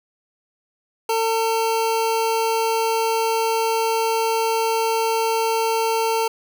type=tone pair together; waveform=square; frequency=450 / 900 Hz; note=A4 / A5; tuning=+39 / +39 cents; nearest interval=octave; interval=1200 cents; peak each=-22 dBFS; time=1.09-6.28 s; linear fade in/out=5 ms; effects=none